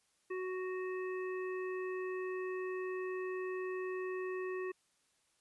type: harmonic tone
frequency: 370.8 Hz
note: F#4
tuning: 4 cents sharp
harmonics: 1 / 3 / 5 / 7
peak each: -37 / -48 / -48 / -53 dBFS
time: 0.3-4.72 s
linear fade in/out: 10 ms
effects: white hiss -75 dBFS RMS until 5.4 s + resampled to 24000 Hz